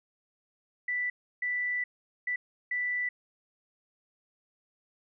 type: tone bursts at uneven times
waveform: sine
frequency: 1975.5 Hz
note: B6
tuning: in tune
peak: -28 dBFS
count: 4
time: 0.88-1.1 / 1.42-1.84 / 2.27-2.36 / 2.71-3.09 s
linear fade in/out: 5 ms
effects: none